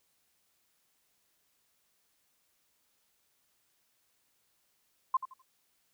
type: tone with echo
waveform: sine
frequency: 1046.5 Hz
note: C6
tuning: in tune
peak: -23 dBFS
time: 5.14-5.17 s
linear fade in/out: 5 ms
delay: 84 ms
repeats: 3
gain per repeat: -12 dB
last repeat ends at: 5.422 s
effects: white hiss -74 dBFS RMS until 5.93 s